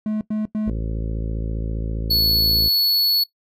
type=tone bursts; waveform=triangle; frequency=214.5 Hz; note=A3; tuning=44 cents flat; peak=-18 dBFS; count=3; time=0.06-0.698 s; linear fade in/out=2 ms; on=150 ms; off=94 ms
type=harmonic tone; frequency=55 Hz; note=A1; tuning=in tune; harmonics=1 / 2 / 3 / 4 / 5 / 6 / 7 / 8 / 9 / 10; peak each=-24 / -30 / -34 / -36 / -38 / -40 / -41 / -42 / -43 / -44 dBFS; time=0.66-2.69 s; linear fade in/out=20 ms
type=tone; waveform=square; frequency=4405 Hz; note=C#8; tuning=12 cents flat; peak=-16 dBFS; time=2.1-3.24 s; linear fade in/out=10 ms
effects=noise-tail reverb RT60 0.1 s tail -17 dB re dry